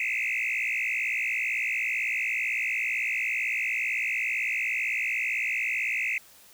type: tone with frequency modulation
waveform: sine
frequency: 2328 Hz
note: D7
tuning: 16 cents flat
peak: -24 dBFS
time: 0-6.18 s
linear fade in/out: 2 ms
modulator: 57.9 Hz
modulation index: 5.6
effects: tanh soft clip ceiling -23 dBFS + white hiss -54 dBFS RMS until 6.53 s